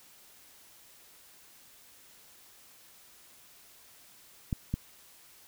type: clicks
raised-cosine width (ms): 5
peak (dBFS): -17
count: 2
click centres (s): 4.528 / 4.74
effects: white hiss -57 dBFS RMS until 5.47 s